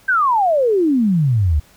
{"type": "exponential sweep", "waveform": "sine", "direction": "down", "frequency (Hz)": [1600, 69.3], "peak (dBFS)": -12, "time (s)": [0.08, 1.6], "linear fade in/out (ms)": 10, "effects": ["pink hiss -50 dBFS RMS until 1.76 s"]}